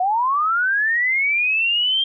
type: linear sweep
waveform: sine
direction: up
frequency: 710 to 3200 Hz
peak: -16 dBFS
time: 0-2.04 s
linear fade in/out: 5 ms
effects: none